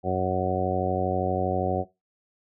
harmonic tone, 92.5 Hz, F#2, in tune, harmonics 1 / 2 / 3 / 4 / 5 / 6 / 7 / 8, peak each -31 / -31 / -34 / -30 / -32 / -30 / -34 / -28 dBFS, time 0.03-1.85 s, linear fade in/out 50 ms, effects noise-tail reverb RT60 0.2 s tail -17 dB re dry

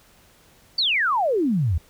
sine exponential sweep, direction down, 4699 to 73.6 Hz, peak -18 dBFS, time 0.78-1.78 s, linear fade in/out 5 ms, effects pink hiss -55 dBFS RMS until 1.89 s

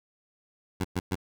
15% pulse tone bursts, 92.5 Hz, F#2, in tune, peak -20 dBFS, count 3, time 0.8-1.155 s, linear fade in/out 10 ms, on 45 ms, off 110 ms, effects none

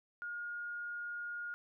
sine tone, 1427 Hz, F6, 37 cents sharp, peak -39 dBFS, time 0.22-1.54 s, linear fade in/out 0 ms, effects none

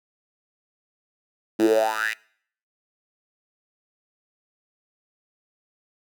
10% pulse tone with high-pass filter sweep, 109.3 Hz, A2, 11 cents flat, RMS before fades -21 dBFS, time 1.59-2.14 s, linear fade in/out 10 ms, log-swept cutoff 270 to 2300 Hz, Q 8.9, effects noise-tail reverb RT60 0.6 s tail -24 dB re dry

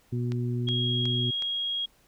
harmonic tone, 121.5 Hz, B2, 28 cents flat, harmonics 1 / 2 / 3, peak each -27 / -33 / -37 dBFS, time 0.12-1.31 s, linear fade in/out 10 ms
click train, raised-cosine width 0.2 ms, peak -23 dBFS, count 4, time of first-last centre 0.32-1.423 s, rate 2.72 Hz
sine tone, 3282 Hz, G#7, 21 cents flat, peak -27 dBFS, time 0.67-1.86 s, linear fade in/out 10 ms
effects pink hiss -63 dBFS RMS until 2.07 s

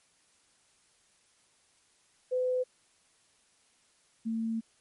sine tone pair in turn, 506 / 225.4 Hz, B4 / A3, +42 / +42 cents, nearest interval octave + major second, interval 1400 cents, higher first, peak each -26 / -29 dBFS, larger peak first, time 2.31-2.64 / 4.25-4.61 s, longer second, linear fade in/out 20 ms, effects white hiss -67 dBFS RMS until 4.8 s + MP3 48 kbps

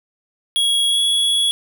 square tone with pitch glide, 3322 to 3361 Hz, G#7 to G#7, 0 to +20 cents, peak -15 dBFS, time 0.56-1.51 s, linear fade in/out 0 ms, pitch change +20 cents, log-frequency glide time 0.89-1 s, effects none

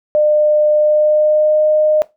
sine tone with pitch glide, 603 to 612.8 Hz, D5 to D#5, +46 to -27 cents, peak -9 dBFS, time 0.15-2.02 s, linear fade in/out 0 ms, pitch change +27 cents, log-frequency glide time 0.73-1.63 s, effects noise-tail reverb RT60 0.2 s tail -18 dB re dry

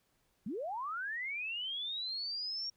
sine linear sweep, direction up, 172.9 to 5588 Hz, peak -36 dBFS, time 0.46-2.7 s, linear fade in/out 5 ms, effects pink hiss -75 dBFS RMS until 2.76 s

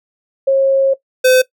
sine / square tone pair in turn, 541 / 511.6 Hz, C#5 / C5, -42 / -39 cents, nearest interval minor second, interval 97 cents, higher first, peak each -8 dBFS, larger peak neither, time 0.47-0.94 / 1.24-1.42 s, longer first, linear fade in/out 10 ms, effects noise-tail reverb RT60 0.1 s tail -18 dB re dry

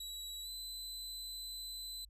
sawtooth tone with pitch glide, 3905 to 4022 Hz, B7 to B7, -20 to +31 cents, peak -40 dBFS, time 0-2.05 s, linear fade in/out 5 ms, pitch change +51 cents, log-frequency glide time 0.43-0.49 s, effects added 50 Hz sine -57 dBFS peak until 2.09 s + resampled to 32000 Hz

